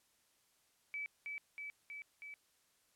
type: tone with echo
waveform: sine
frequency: 2300 Hz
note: D7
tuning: 37 cents flat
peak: -39 dBFS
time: 0.94-1.06 s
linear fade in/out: 0 ms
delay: 320 ms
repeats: 4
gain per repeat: -2 dB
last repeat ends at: 2.34 s
effects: white hiss -74 dBFS RMS until 2.95 s + low-pass 12000 Hz 12 dB/octave